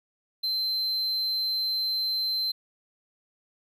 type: tone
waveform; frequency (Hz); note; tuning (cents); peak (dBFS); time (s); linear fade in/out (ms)
triangle; 4100; C8; -36; -24; 0.43-2.52; 10
effects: none